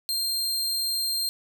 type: tone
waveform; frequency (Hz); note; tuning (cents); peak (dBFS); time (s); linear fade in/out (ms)
sawtooth; 4186; C8; 0; -22; 0.09-1.29; 0
effects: none